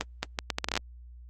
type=accelerating click train; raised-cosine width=0.2 ms; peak=-10 dBFS; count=12; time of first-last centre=0.01-0.775 s; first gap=220 ms; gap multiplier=0.72; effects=added 60 Hz sine -45 dBFS peak until 1.29 s + Opus 32 kbps